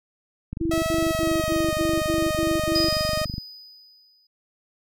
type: click train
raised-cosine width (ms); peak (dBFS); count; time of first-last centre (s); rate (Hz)
5; -18; 70; 0.53-3.381; 24.2
type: tone bursts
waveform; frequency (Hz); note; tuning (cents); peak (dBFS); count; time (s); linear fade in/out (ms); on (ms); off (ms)
sine; 328.9; E4; -4; -22; 8; 0.6-2.895; 20; 230; 65
type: tone with pitch glide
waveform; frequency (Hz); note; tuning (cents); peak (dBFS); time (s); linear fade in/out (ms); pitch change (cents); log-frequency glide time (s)
sawtooth; 648 to 620.2; E5 to D#5; -30 to -6; -20; 0.71-3.25; 5; -76; 1.03-1.7
type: tone with exponential decay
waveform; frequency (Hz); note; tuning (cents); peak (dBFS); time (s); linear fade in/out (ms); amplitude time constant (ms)
triangle; 4978; D#8; 0; -19; 2.75-4.27; 5; 330
effects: none